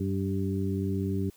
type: harmonic tone with a mistuned harmonic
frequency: 96.2 Hz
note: G2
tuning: 32 cents flat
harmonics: 1 / 2 / 3 / 4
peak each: -30 / -31 / -34 / -35 dBFS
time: 0-1.3 s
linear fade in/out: 5 ms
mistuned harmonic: 4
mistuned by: +22 cents
effects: white hiss -60 dBFS RMS until 1.36 s